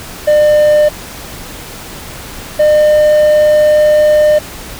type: tone pair in turn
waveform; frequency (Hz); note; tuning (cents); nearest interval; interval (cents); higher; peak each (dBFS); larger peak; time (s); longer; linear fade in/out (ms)
triangle; 600 / 604.5; D5 / D5; +37 / +50; unison; 13; second; -3; neither; 0.27-0.89 / 2.59-4.39; second; 10
effects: pink hiss -28 dBFS RMS until 4.79 s